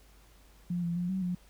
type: tone with pitch steps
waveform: sine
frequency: 175.6 / 170.9 / 176.6 / 189.2 / 178.7 Hz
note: F3 / F3 / F3 / F#3 / F3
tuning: +10 / -37 / +20 / +39 / +40 cents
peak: -29 dBFS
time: 0.7-1.35 s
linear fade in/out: 5 ms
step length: 130 ms
effects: added 50 Hz sine -57 dBFS peak until 1.49 s + pink hiss -62 dBFS RMS until 1.49 s